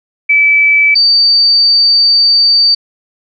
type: tone pair in turn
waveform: sine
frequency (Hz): 2305 / 4610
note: D7 / D8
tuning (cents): -33 / -33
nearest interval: octave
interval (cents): 1200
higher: second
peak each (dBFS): -5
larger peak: neither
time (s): 0.29-0.95 / 0.95-2.75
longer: second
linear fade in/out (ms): 10
effects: none